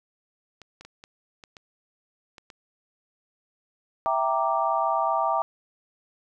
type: clicks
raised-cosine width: 0.2 ms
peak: -27 dBFS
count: 8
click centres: 0.617 / 0.81 / 0.85 / 1.039 / 1.438 / 1.568 / 2.382 / 2.502 s
type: chord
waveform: sine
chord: E half-diminished seventh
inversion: none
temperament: equal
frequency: 659.3 / 784 / 932.3 / 1174.7 Hz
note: E5 / G5 / Bb5 / D6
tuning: 0 / 0 / 0 / 0 cents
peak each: -27 dBFS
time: 4.06-5.42 s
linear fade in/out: 0 ms
effects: none